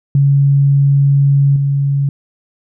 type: tone with level steps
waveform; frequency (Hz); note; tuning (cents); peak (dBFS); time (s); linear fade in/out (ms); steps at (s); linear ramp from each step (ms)
sine; 139.9; C#3; +16; -7 / -11; 0.15-2.09; 2; 1.56; 2
effects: none